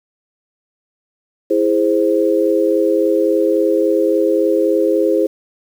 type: chord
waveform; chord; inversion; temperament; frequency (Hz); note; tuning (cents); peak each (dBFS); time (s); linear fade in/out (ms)
sine; E augmented; none; equal with one note detuned; 329.6 / 413.2 / 523.3; E4 / G#4 / B#4; 0 / -9 / 0; -16; 1.5-5.27; 10
effects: 7-bit